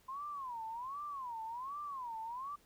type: tone with vibrato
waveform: sine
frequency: 1024 Hz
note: C6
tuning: 38 cents flat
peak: -40 dBFS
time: 0.08-2.56 s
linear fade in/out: 10 ms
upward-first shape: sine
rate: 1.3 Hz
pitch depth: 250 cents each way
effects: pink hiss -68 dBFS RMS until 2.65 s